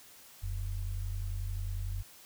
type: tone pair together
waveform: sine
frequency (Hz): 41.07 / 92.2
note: E1 / F#2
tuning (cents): -6 / -6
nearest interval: octave + major second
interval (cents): 1400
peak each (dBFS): -35 / -36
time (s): 0.42-2.03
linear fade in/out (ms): 20
effects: white hiss -55 dBFS RMS until 2.25 s